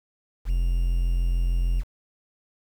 triangle tone with quantisation, 43.29 Hz, F1, 14 cents flat, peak -18 dBFS, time 0.45-1.84 s, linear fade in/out 50 ms, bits 8, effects none

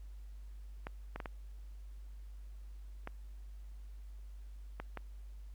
clicks, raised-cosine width 0.5 ms, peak -26 dBFS, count 7, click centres 0.869 / 1.16 / 1.202 / 1.258 / 3.074 / 4.8 / 4.973 s, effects added 50 Hz sine -46 dBFS peak until 5.54 s + pink hiss -71 dBFS RMS until 5.54 s

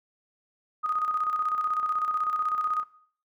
sine tone with tremolo, 1244.5 Hz, D#6, in tune, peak -23 dBFS, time 0.83-2.84 s, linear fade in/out 20 ms, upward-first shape square, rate 16 Hz, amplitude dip 50%, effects noise-tail reverb RT60 0.6 s tail -20 dB re dry

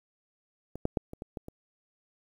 clicks, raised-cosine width 2 ms, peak -26 / -13 / -13 / -27 / -25 / -23 / -28 dBFS, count 7, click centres 0.756 / 0.854 / 0.972 / 1.134 / 1.221 / 1.372 / 1.484 s, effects 9-bit

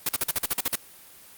white noise bursts, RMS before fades -24 dBFS, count 10, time 0.06-0.756 s, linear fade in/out 5 ms, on 30 ms, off 44 ms, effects white hiss -49 dBFS RMS until 1.37 s + Opus 32 kbps

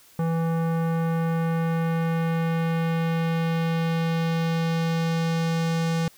square tone with low-pass filter sweep, 164.81 Hz, E3, in tune, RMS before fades -24 dBFS, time 0.19-6.08 s, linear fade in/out 2 ms, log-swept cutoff 1100 to 7100 Hz, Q 0.95, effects white hiss -54 dBFS RMS until 6.17 s

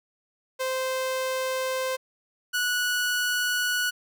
sawtooth tone pair in turn, 520 / 1470.8 Hz, C5 / F#6, -11 / -11 cents, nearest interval octave + tritone, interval 1800 cents, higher second, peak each -22 / -20 dBFS, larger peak second, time 0.59-1.97 / 2.53-3.91 s, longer neither, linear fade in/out 20 ms, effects none

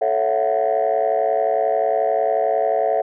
sine chord, F# minor seventh, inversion first, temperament equal with one note detuned, 440 / 554.4 / 668.8 / 740 Hz, A4 / C#5 / E5 / F#5, 0 / 0 / +25 / 0 cents, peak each -22 / -21 / -19 / -21 dBFS, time 0.01-3.02 s, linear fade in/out 10 ms, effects tanh soft clip ceiling -10 dBFS

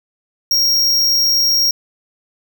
square tone, 5588 Hz, F8, in tune, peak -12 dBFS, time 0.51-1.71 s, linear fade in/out 2 ms, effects none

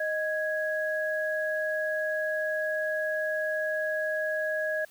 sine tone pair together, 622.2 / 1661.2 Hz, D#5 / G#6, 0 / 0 cents, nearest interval octave + perfect fourth, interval 1700 cents, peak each -29 / -30 dBFS, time 0-4.85 s, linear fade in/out 5 ms, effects white hiss -57 dBFS RMS until 4.9 s

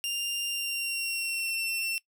sawtooth tone with pitch glide, 2794 to 2702 Hz, F7 to E7, 0 to +42 cents, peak -26 dBFS, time 0.04-1.98 s, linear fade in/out 0 ms, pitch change -58 cents, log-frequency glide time 0.46-1.56 s, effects noise-tail reverb RT60 0.1 s tail -21 dB re dry

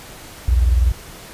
sine tone pair together, 59.93 / 80.1 Hz, A#1 / E2, +49 / -49 cents, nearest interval perfect fourth, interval 502 cents, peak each -12 / -20 dBFS, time 0.48-0.92 s, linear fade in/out 5 ms, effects pink hiss -38 dBFS RMS until 1.33 s + resampled to 32000 Hz

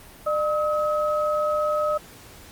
sine tone pair together, 602.7 / 1277 Hz, D5 / D#6, +45 / +45 cents, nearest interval octave + minor second, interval 1300 cents, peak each -22 / -25 dBFS, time 0.26-1.98 s, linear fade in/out 10 ms, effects pink hiss -46 dBFS RMS until 2.51 s + Opus 32 kbps

